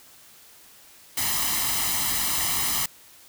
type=noise with comb filter; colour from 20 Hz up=white; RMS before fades=-25 dBFS; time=1.17-2.86 s; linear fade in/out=5 ms; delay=0.99 ms; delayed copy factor=+0.7; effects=white hiss -51 dBFS RMS until 3.28 s